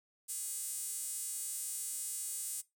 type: tone with high-pass filter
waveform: sawtooth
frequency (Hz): 415.3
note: G#4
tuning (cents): 0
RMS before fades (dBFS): -40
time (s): 0.28-2.62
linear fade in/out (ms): 20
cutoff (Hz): 8700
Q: 3
effects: noise-tail reverb RT60 0.2 s tail -21 dB re dry